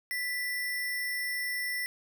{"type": "tone with sample-and-hold", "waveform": "sine", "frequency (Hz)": 1975.5, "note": "B6", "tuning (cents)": 0, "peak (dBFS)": -30, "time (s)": [0.11, 1.86], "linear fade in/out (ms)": 0, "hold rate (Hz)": 7350, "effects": []}